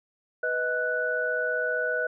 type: tone cluster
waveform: sine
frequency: 493.9 / 629 / 1482 Hz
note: B4 / D#5 / F#6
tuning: 0 / +19 / +2 cents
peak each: -30 / -31 / -27 dBFS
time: 0.43-2.07 s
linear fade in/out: 5 ms
effects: none